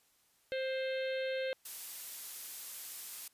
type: harmonic tone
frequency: 525 Hz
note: C5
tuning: 6 cents sharp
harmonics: 1 / 3 / 4 / 5 / 6 / 7 / 8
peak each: -34 / -44 / -46 / -48 / -50 / -51 / -52 dBFS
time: 0.52-1.53 s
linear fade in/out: 0 ms
type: noise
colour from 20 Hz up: blue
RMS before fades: -43 dBFS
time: 1.65-3.28 s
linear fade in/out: 5 ms
effects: white hiss -71 dBFS RMS until 3.33 s + resampled to 32000 Hz